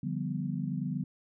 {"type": "chord", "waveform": "sine", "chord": "G dominant seventh", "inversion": "second", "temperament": "equal", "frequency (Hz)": [146.83, 174.61, 196, 246.9], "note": ["D3", "F3", "G3", "B3"], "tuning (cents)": [0, 0, 0, 0], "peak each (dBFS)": [-35, -36, -37, -37], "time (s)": [0.03, 1.04], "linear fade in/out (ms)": 5, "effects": []}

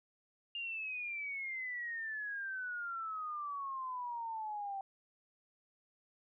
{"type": "exponential sweep", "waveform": "sine", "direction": "down", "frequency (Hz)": [2821, 774], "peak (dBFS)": -38, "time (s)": [0.55, 4.81], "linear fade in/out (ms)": 2, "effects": []}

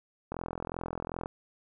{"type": "click train", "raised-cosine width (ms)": 1, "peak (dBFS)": -21, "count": 41, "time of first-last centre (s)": [0.32, 1.259], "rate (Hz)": 42.6, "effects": []}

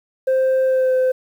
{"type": "tone with pitch glide", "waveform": "sine", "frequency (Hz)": [523.3, 514.6], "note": ["C5", "C5"], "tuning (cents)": [0, -29], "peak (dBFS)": -11, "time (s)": [0.27, 1.12], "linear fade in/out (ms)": 10, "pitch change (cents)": -29, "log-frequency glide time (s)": [0.65, 0.94], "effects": ["tanh soft clip ceiling -13 dBFS", "8-bit"]}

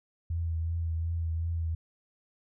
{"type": "tone with vibrato", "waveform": "sine", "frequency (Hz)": 82.7, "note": "E2", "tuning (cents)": 6, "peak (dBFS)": -28, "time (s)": [0.3, 1.75], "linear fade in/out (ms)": 5, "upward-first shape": "triangle", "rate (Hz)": 2.7, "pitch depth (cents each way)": 35, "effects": []}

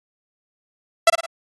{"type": "tone with echo", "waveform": "sawtooth", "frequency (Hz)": 667, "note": "E5", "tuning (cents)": 20, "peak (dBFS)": -5, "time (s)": [1.07, 1.1], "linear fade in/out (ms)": 5, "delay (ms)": 54, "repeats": 3, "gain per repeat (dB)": -7, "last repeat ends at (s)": 1.262, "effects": ["AAC 32 kbps"]}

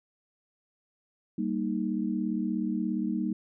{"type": "chord", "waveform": "sine", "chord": "Eb major", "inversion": "first", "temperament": "equal", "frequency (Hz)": [196, 233.1, 311.1], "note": ["G3", "Bb3", "Eb4"], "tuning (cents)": [0, 0, 0], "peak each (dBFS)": [-31, -31, -32], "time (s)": [1.38, 3.33], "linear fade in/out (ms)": 5, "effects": []}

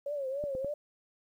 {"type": "tone with vibrato", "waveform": "sine", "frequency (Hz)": 554.4, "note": "C#5", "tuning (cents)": 0, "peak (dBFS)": -32, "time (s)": [0.06, 0.74], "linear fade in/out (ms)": 5, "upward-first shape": "triangle", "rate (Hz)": 3.4, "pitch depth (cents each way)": 130}
{"type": "clicks", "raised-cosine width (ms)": 2, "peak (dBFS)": -28, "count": 3, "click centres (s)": [0.439, 0.551, 0.646]}
{"effects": ["11-bit"]}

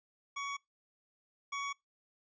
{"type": "tone pair in turn", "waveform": "25% pulse", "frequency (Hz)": [1122, 1122], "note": ["C#6", "C#6"], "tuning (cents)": [21, 21], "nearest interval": "unison", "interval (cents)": 0, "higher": "neither", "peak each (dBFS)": [-33, -32], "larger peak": "second", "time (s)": [[0.36, 0.57], [1.52, 1.73]], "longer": "neither", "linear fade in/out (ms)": 10, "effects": ["noise-tail reverb RT60 0.2 s tail -24 dB re dry", "resampled to 16000 Hz"]}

